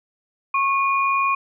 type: tone pair together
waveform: sine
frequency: 1094.5 / 2440 Hz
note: C#6 / D#7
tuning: -22 / -34 cents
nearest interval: octave + major second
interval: 1388 cents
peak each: -18 / -23 dBFS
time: 0.54-1.35 s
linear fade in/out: 5 ms
effects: none